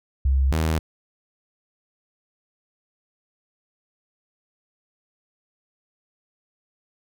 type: tone pair in turn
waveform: sine / sawtooth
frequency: 67 / 79.68 Hz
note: C2 / D#2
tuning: +42 / +42 cents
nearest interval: minor third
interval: 300 cents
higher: second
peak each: -16 dBFS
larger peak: neither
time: 0.25-0.52 / 0.52-0.79 s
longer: neither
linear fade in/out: 5 ms
effects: none